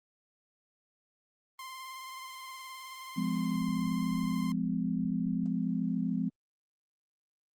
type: tone with vibrato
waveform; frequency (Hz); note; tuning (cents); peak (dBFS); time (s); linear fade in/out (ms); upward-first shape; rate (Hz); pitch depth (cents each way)
sawtooth; 1046.5; C6; 0; -38; 1.59-4.52; 2; triangle; 19; 31
type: chord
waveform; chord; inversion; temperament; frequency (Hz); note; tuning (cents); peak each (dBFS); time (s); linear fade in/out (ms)
sine; F minor; none; equal with one note detuned; 174.61 / 207.7 / 255.1; F3 / Ab3 / C4; 0 / 0 / -44; -33; 3.16-6.3; 20
effects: Opus 32 kbps